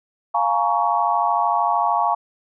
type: chord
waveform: sine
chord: Bb minor seventh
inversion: second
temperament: just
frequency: 699.2 / 839.1 / 932.3 / 1118.8 Hz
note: F5 / Ab5 / Bb5 / Db6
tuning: +2 / +18 / 0 / +16 cents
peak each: -22 dBFS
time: 0.34-2.15 s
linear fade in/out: 10 ms
effects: none

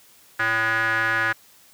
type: tone with band-pass filter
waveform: square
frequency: 112.1 Hz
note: A2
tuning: 33 cents sharp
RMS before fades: -22 dBFS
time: 0.39-1.33 s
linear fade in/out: 10 ms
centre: 1600 Hz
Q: 6.2
effects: white hiss -53 dBFS RMS until 1.73 s + high-pass 60 Hz 12 dB/octave

